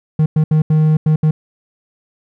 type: tone bursts at uneven times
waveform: triangle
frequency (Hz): 155.3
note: D#3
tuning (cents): -3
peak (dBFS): -7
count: 6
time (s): 0.19-0.26 / 0.36-0.44 / 0.51-0.62 / 0.7-0.97 / 1.06-1.16 / 1.23-1.31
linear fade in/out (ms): 5
effects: none